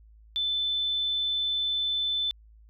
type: tone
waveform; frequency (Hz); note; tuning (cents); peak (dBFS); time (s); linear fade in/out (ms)
sine; 3520; A7; 0; -25; 0.36-2.31; 0
effects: added 54 Hz sine -51 dBFS peak until 2.69 s